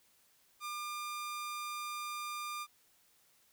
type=tone; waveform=sawtooth; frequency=1200 Hz; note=D6; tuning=37 cents sharp; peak=-35 dBFS; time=0.6-2.67 s; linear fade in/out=50 ms; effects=white hiss -69 dBFS RMS until 3.52 s